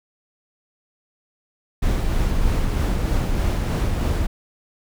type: noise with tremolo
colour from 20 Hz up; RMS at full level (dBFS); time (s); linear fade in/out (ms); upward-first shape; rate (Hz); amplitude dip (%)
brown; -19; 1.82-4.27; 10; sine; 3.2; 25
effects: none